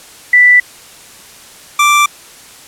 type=tone pair in turn; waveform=sine / 25% pulse; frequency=1975.5 / 1174.6 Hz; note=B6 / D6; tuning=0 / 0 cents; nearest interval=major sixth; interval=900 cents; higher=first; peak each=-3 dBFS; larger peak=neither; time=0.33-0.6 / 1.79-2.06 s; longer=neither; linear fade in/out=5 ms; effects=white hiss -37 dBFS RMS until 2.67 s + low-pass 11000 Hz 12 dB/octave